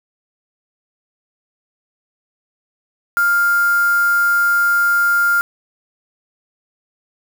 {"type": "tone with quantisation", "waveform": "sine", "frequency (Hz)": 1400, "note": "F6", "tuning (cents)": 4, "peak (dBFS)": -12, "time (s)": [3.17, 5.41], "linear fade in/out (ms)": 0, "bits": 4, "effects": []}